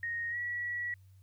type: tone with pitch glide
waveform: sine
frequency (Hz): 1864.7 to 1932.7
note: A#6 to B6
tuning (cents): 0 to -38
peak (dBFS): -33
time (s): 0.03-0.94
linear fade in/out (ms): 2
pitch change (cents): +62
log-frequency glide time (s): 0.3-0.37
effects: added 95 Hz sine -55 dBFS peak until 1.22 s + white hiss -75 dBFS RMS until 1.22 s